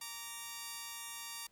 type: tone pair together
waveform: 5% pulse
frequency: 929 / 1161.6 Hz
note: A#5 / D6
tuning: -6 / -19 cents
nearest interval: major third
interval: 387 cents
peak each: -33 / -35 dBFS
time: 0.01-1.47 s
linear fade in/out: 5 ms
effects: pink hiss -72 dBFS RMS until 1.51 s